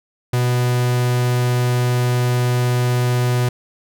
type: tone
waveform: 45% pulse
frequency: 123.47 Hz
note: B2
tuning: in tune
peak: -15 dBFS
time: 0.33-3.49 s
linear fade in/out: 5 ms
effects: none